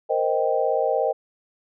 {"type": "chord", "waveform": "sine", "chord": "C minor seventh", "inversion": "third", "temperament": "equal", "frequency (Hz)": [466.2, 523.3, 622.3, 784], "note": ["Bb4", "C5", "Eb5", "G5"], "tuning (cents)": [0, 0, 0, 0], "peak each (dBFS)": [-25, -24, -24, -26], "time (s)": [0.09, 1.13], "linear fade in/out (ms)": 20, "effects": []}